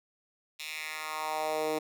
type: tone with high-pass filter sweep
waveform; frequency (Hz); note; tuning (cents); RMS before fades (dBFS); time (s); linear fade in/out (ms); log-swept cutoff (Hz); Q
10% pulse; 155.56; D#3; 0; -34; 0.59-1.79; 10; 3100 to 360; 2.2
effects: none